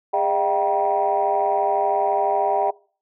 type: tone cluster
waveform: sine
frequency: 407.5 / 608 / 680 / 774 / 958 Hz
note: G#4 / D#5 / F5 / G5 / A#5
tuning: -33 / -40 / -46 / -22 / +47 cents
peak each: -26 / -24 / -26 / -20 / -25 dBFS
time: 0.13-2.71 s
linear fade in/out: 10 ms
effects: noise-tail reverb RT60 0.4 s tail -22 dB re dry + tanh soft clip ceiling -9 dBFS